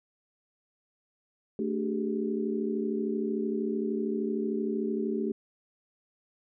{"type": "tone cluster", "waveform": "sine", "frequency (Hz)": [221.4, 291.8, 382.9, 416], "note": ["A3", "D4", "G4", "G#4"], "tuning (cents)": [11, -11, -41, 3], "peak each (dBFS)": [-31, -35, -32, -37], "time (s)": [1.59, 5.32], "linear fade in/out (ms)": 2, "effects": []}